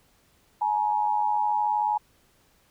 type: tone pair together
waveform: sine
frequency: 847 / 946.3 Hz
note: G#5 / A#5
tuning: +34 / +26 cents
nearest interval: major second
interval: 192 cents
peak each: -23 / -27 dBFS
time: 0.61-1.98 s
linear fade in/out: 10 ms
effects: pink hiss -63 dBFS RMS until 2.7 s